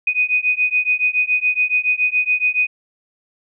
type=beating tone pair; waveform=sine; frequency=2488 / 2495.1 Hz; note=D#7 / D#7; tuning=-1 / +4 cents; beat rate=7.1 Hz; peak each=-18 dBFS; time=0.07-2.67 s; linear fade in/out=5 ms; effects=none